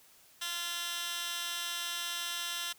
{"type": "tone with high-pass filter", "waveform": "15% pulse", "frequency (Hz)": 345.4, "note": "F4", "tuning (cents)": -19, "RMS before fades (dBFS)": -37, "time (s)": [0.41, 2.73], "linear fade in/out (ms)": 10, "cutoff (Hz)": 2500, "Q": 1.3, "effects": ["white hiss -61 dBFS RMS until 2.78 s"]}